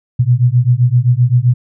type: beating tone pair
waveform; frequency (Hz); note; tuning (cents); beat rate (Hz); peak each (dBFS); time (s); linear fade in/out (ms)
sine; 119.3 / 127; A#2 / B2; +41 / +49; 7.7; -11; 0.19-1.54; 10
effects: none